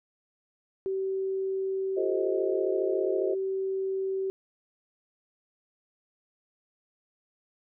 sine tone, 383.9 Hz, G4, 36 cents flat, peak -27 dBFS, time 0.86-4.3 s, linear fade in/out 0 ms
sine chord, F dominant seventh, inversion none, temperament just, 349.2 / 436.5 / 523.8 / 628.6 Hz, F4 / A4 / C5 / Eb5, 0 / -14 / +2 / +18 cents, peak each -33 dBFS, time 1.96-3.35 s, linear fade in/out 20 ms
effects none

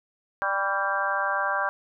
harmonic tone with a mistuned harmonic, 197.3 Hz, G3, 11 cents sharp, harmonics 3 / 4 / 5 / 6 / 7 / 8, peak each -32 / -31 / -31 / -30 / -32 / -28 dBFS, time 0.42-1.69 s, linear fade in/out 0 ms, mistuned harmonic 6, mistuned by -46 cents, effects none

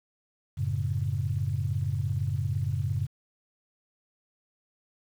sine chord, F# minor, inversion none, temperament equal, 92.5 / 110 / 138.59 Hz, F#2 / A2 / C#3, 0 / 0 / 0 cents, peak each -30 dBFS, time 0.57-3.07 s, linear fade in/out 20 ms, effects tanh soft clip ceiling -16 dBFS + 9-bit

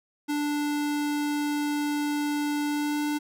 square tone with pitch glide, 293.7 to 295.9 Hz, D4 to D4, 0 to +13 cents, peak -26 dBFS, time 0.28-3.19 s, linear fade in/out 20 ms, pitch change +13 cents, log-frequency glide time 2.68-3.03 s, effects none

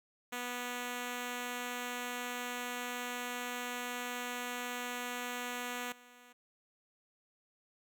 5% pulse tone with level steps, 245.3 Hz, B3, 12 cents flat, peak -26 / -45 dBFS, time 0.32-6.33 s, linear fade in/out 10 ms, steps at 5.92 s, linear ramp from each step 2 ms, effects none

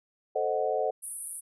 sine chord, A diminished seventh, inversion none, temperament equal with one note detuned, 440 / 523.3 / 618 / 740 Hz, A4 / C5 / Eb5 / Gb5, 0 / 0 / -12 / 0 cents, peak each -31 dBFS, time 0.35-0.91 s, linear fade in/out 10 ms
white band-pass noise, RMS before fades -39 dBFS, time 1.02-1.41 s, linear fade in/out 20 ms, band 9100 to 11000 Hz, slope 96 dB/octave
effects none

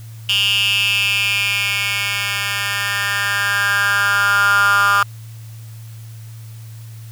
10% pulse tone with high-pass filter sweep, 201.5 Hz, G3, 48 cents sharp, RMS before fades -17 dBFS, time 0.29-5.03 s, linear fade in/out 2 ms, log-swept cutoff 2900 to 1300 Hz, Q 7.7, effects added 112 Hz sine -32 dBFS peak until 7.11 s + white hiss -47 dBFS RMS until 7.11 s

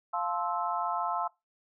sine chord, F major seventh, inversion none, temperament just, 698.5 / 873.1 / 1047.7 / 1309.6 Hz, F5 / A5 / C6 / E6, 0 / -14 / +2 / -12 cents, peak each -34 dBFS, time 0.13-1.28 s, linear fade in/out 10 ms, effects noise-tail reverb RT60 0.2 s tail -21 dB re dry

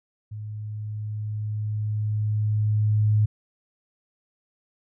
sine tone with level ramp, 106.4 Hz, G#2, 42 cents sharp, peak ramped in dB -32 to -16 dBFS, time 0.31-3.26 s, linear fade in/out 10 ms, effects none

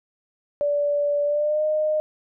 sine tone with pitch glide, 580 to 614.5 Hz, D5 to D#5, -22 to -22 cents, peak -19 dBFS, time 0.61-2 s, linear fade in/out 0 ms, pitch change +100 cents, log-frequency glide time 1.24-1.64 s, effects none

